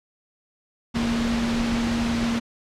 sine tone in noise, 233.1 Hz, A#3, in tune, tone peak -22 dBFS, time 0.94-2.4 s, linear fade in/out 20 ms, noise pink, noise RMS -28 dBFS, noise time 0.94-2.4 s, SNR +3 dB, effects low-pass 5000 Hz 12 dB/octave

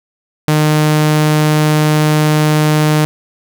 sawtooth tone, 152.7 Hz, D#3, 32 cents flat, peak -5 dBFS, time 0.48-3.05 s, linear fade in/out 0 ms, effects none

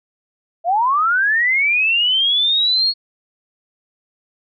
sine linear sweep, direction up, 649 to 4358 Hz, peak -13 dBFS, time 0.64-2.94 s, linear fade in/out 50 ms, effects none

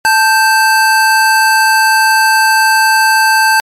square tone pair together, 879.4 / 1567 Hz, A5 / G6, -1 / -1 cents, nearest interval minor seventh, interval 1000 cents, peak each -10 dBFS, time 0.05-3.6 s, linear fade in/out 0 ms, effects MP3 64 kbps

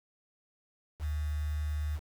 sine tone with quantisation, 75.2 Hz, D2, 42 cents sharp, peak -30 dBFS, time 0.99-2 s, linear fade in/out 50 ms, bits 8, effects none

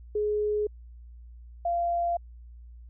sine tone pair in turn, 420 / 689.6 Hz, G#4 / F5, +19 / -22 cents, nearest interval major sixth, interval 859 cents, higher second, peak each -24 dBFS, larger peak neither, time 0.15-0.67 / 1.65-2.17 s, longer neither, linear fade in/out 5 ms, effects added 59 Hz sine -44 dBFS peak until 2.89 s

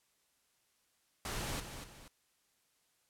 pink noise with echo, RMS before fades -39 dBFS, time 1.25-1.6 s, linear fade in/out 2 ms, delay 240 ms, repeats 2, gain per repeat -8 dB, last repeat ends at 2.08 s, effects white hiss -75 dBFS RMS until 3.09 s + low-pass 12000 Hz 12 dB/octave

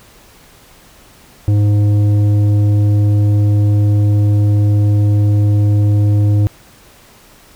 sine tone with tanh clipping, 103.4 Hz, G#2, 7 cents flat, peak -10 dBFS, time 1.48-6.47 s, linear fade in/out 0 ms, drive 9 dB, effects pink hiss -44 dBFS RMS until 7.55 s

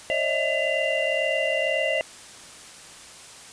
sine tone cluster, 544 / 611 / 653 / 2017 / 2781 Hz, C#5 / D#5 / E5 / B6 / F7, -33 / -32 / -17 / +36 / -8 cents, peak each -28 dBFS, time 0.1-2.01 s, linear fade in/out 0 ms, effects white hiss -44 dBFS RMS until 3.52 s + resampled to 22050 Hz

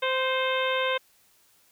harmonic tone with a mistuned harmonic, 520 Hz, C5, 11 cents flat, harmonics 1 / 2 / 3 / 4 / 5 / 6 / 7, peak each -27 / -30 / -32 / -33 / -34 / -35 / -35 dBFS, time 0.02-0.98 s, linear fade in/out 10 ms, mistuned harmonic 4, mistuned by +33 cents, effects white hiss -62 dBFS RMS until 1.71 s

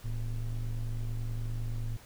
triangle ring-modulated tone, 69 Hz, C#2, 7 cents flat, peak -26 dBFS, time 0.04-1.97 s, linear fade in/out 10 ms, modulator 44.3 Hz, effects pink hiss -55 dBFS RMS until 2.05 s

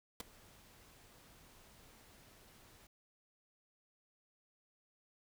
pink noise with ADSR envelope, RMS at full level -38 dBFS, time 0.2-2.87 s, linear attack 3 ms, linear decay 11 ms, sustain -24 dB, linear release 4 ms, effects none

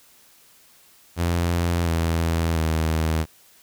sawtooth tone with pitch steps, 86 / 82.88 / 79.87 Hz, F2 / E2 / D#2, -26 / +10 / +46 cents, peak -16 dBFS, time 1.16-3.26 s, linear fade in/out 50 ms, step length 700 ms, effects white hiss -54 dBFS RMS until 3.62 s

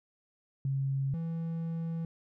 sine / triangle tone pair in turn, 136.1 / 165.02 Hz, C#3 / E3, -31 / +2 cents, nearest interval minor third, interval 333 cents, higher second, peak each -28 / -30 dBFS, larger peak first, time 0.65-1.14 / 1.14-2.05 s, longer second, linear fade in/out 2 ms, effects none

